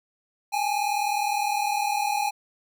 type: tone pair together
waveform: square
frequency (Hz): 811.2 / 851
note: G#5 / G#5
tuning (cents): -41 / +42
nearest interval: minor second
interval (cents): 83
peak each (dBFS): -26 / -28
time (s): 0.52-2.31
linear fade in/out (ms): 20
effects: none